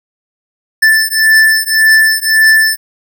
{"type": "beating tone pair", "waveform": "square", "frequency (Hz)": [1760, 1761.8], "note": ["A6", "A6"], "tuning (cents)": [0, 2], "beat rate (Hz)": 1.8, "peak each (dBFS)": -10, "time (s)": [0.82, 2.77], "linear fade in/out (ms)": 10, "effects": []}